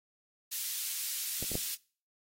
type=high-pass noise; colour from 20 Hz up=white; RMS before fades=-36 dBFS; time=0.51-1.76 s; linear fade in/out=20 ms; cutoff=3000 Hz; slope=12 dB/octave
type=clicks; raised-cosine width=2 ms; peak=-27 / -28 / -22 dBFS; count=3; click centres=1.426 / 1.517 / 1.554 s
effects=noise-tail reverb RT60 0.4 s tail -22 dB re dry + AAC 48 kbps